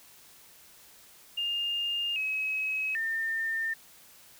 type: tone with pitch steps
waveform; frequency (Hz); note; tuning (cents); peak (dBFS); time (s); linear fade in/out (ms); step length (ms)
sine; 2816 / 2557 / 1806; F7 / D#7 / A6; +14 / +47 / +45; -28; 1.37-3.74; 10; 790
effects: white hiss -55 dBFS RMS until 4.39 s